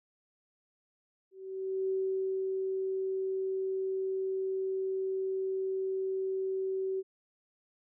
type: tone with ADSR envelope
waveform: sine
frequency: 381.3 Hz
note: G4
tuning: 48 cents flat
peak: -28 dBFS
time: 1.31-7.03 s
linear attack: 580 ms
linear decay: 540 ms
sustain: -2 dB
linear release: 38 ms
effects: none